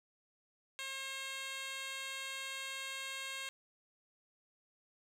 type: tone with band-pass filter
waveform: 10% pulse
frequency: 537 Hz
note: C5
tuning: 45 cents sharp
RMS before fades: -43 dBFS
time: 0.79-3.49 s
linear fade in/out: 0 ms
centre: 4500 Hz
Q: 0.7
effects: none